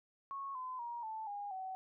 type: tone with pitch steps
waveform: sine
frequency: 1100 / 1020.4 / 946.6 / 878.1 / 814.6 / 755.7 Hz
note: C#6 / C6 / A#5 / A5 / G#5 / F#5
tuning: -14 / -44 / +26 / -4 / -34 / +36 cents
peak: -40 dBFS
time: 0.31-1.75 s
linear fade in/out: 0 ms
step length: 240 ms
effects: none